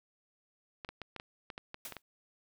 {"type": "clicks", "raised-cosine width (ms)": 0.3, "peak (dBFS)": -26, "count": 10, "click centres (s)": [0.848, 0.89, 1.017, 1.163, 1.199, 1.502, 1.579, 1.744, 1.923, 1.967]}
{"type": "noise with exponential decay", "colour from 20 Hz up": "white", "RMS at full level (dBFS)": -40, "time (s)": [1.85, 2.02], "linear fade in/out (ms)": 2, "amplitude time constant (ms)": 35}
{"effects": []}